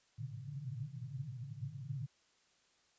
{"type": "band-pass noise", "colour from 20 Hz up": "pink", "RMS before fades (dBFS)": -44, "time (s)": [0.18, 2.07], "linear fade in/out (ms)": 10, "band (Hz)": [110, 150], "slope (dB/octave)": 96, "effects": ["white hiss -72 dBFS RMS until 2.98 s", "resampled to 16000 Hz"]}